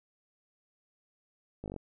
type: slowing click train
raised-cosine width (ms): 2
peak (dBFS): -27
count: 7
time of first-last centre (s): 1.64-1.763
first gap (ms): 19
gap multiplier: 1.03
effects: none